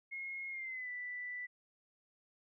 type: tone with pitch glide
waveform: sine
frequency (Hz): 2157 to 1978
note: C#7 to B6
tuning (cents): -48 to +2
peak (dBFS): -40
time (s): 0.11-1.47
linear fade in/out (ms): 20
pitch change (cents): -150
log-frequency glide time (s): 0.5-0.9
effects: none